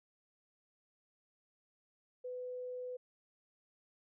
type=tone; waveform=sine; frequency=500 Hz; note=B4; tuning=21 cents sharp; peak=-40 dBFS; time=2.24-2.97 s; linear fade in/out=10 ms; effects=none